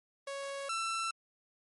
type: tone pair in turn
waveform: sawtooth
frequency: 554.4 / 1338.5 Hz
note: C#5 / E6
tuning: 0 / +26 cents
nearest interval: octave + minor third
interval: 1526 cents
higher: second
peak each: -34 / -29 dBFS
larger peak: second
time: 0.27-0.69 / 0.69-1.11 s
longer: neither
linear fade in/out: 5 ms
effects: MP3 48 kbps